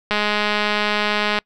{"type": "click train", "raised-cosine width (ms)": 0.3, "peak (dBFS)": -4, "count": 268, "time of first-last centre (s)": [0.11, 1.388], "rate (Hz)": 209, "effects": ["noise-tail reverb RT60 0.1 s tail -26 dB re dry"]}